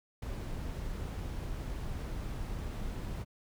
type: noise with ADSR envelope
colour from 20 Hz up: brown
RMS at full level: -36 dBFS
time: 0.22-3.25 s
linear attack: 5 ms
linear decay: 5 ms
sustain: -2 dB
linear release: 36 ms
effects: none